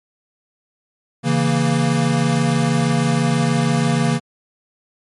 square chord, A# diminished, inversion first, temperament equal, 138.59 / 164.81 / 233.1 Hz, C#3 / E3 / A#3, 0 / 0 / 0 cents, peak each -20 dBFS, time 1.23-4.2 s, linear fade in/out 50 ms, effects MP3 48 kbps

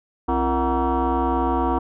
sine tone with frequency modulation, 340 Hz, F4, 46 cents flat, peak -17 dBFS, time 0.28-1.79 s, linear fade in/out 10 ms, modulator 201 Hz, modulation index 3.8, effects tanh soft clip ceiling -13 dBFS

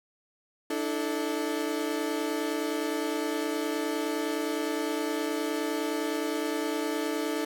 35% pulse chord, D suspended second, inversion none, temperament equal with one note detuned, 293.7 / 323.4 / 440 Hz, D4 / E4 / A4, 0 / -33 / 0 cents, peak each -31 dBFS, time 0.7-7.45 s, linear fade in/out 5 ms, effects none

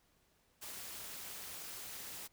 white noise with amplitude modulation, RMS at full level -44 dBFS, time 0.61-2.28 s, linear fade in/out 20 ms, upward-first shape sine, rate 226 Hz, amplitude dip 65%, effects pink hiss -73 dBFS RMS until 2.32 s

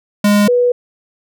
square / sine tone pair in turn, 205.8 / 489.5 Hz, G#3 / B4, -16 / -15 cents, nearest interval octave + minor third, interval 1501 cents, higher second, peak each -9 dBFS, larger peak neither, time 0.24-0.48 / 0.48-0.72 s, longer neither, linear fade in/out 5 ms, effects none

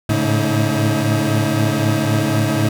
30% pulse tone cluster, 106.9 / 110.8 / 141.8 / 317.8 Hz, A2 / A2 / C#3 / D#4, -49 / +13 / +40 / +37 cents, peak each -18 dBFS, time 0.09-2.69 s, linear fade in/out 5 ms, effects none

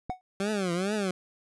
click, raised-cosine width 3 ms, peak -23 dBFS, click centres 0.096 s
triangle tone with exponential decay, 740 Hz, F#5, in tune, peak -24 dBFS, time 0.1-0.21 s, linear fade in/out 0 ms, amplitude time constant 23 ms
20% pulse tone with vibrato, 191.7 Hz, G3, 38 cents flat, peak -22 dBFS, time 0.4-1.11 s, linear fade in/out 2 ms, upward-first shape triangle, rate 2.3 Hz, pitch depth 230 cents each way
effects resampled to 24000 Hz

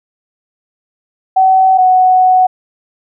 sine tone pair in turn, 758 / 741.5 Hz, F#5 / F#5, +42 / +4 cents, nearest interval unison, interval 38 cents, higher first, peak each -5 dBFS, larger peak neither, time 1.36-1.78 / 1.78-2.47 s, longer second, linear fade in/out 10 ms, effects none

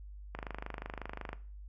click train, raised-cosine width 0.5 ms, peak -24 dBFS, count 26, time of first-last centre 0.35-1.33 s, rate 25.5 Hz, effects noise-tail reverb RT60 0.4 s tail -17 dB re dry + added 50 Hz sine -45 dBFS peak until 1.68 s

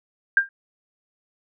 sine tone with exponential decay, 1595 Hz, G6, 30 cents sharp, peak -9 dBFS, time 0.37-0.49 s, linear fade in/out 2 ms, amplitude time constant 26 ms, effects none

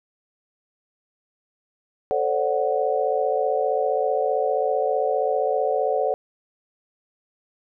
sine chord, D dominant seventh, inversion second, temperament equal with one note detuned, 440 / 523.3 / 578.6 / 740 Hz, A4 / C5 / D5 / F#5, 0 / 0 / -26 / 0 cents, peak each -25 dBFS, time 2.11-6.14 s, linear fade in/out 0 ms, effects none

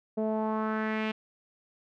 sawtooth tone with low-pass filter sweep, 217.6 Hz, A3, 19 cents flat, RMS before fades -30 dBFS, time 0.17-1.12 s, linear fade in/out 10 ms, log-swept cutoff 560 to 2800 Hz, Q 2.8, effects none

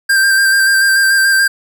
square tone with vibrato, 1581 Hz, G6, 14 cents sharp, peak -9 dBFS, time 0.09-1.48 s, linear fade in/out 10 ms, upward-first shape square, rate 6.9 Hz, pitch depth 20 cents each way, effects none

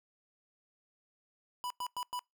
square tone bursts, 987.8 Hz, B5, in tune, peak -36 dBFS, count 4, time 1.64-2.192 s, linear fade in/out 0 ms, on 63 ms, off 100 ms, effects noise-tail reverb RT60 0.2 s tail -26 dB re dry

